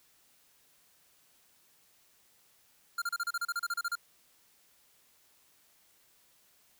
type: tone bursts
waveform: square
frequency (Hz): 1396.9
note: F6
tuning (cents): 0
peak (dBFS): -31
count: 14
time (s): 2.98-3.955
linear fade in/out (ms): 5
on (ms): 39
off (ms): 33
effects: white hiss -66 dBFS RMS until 6.79 s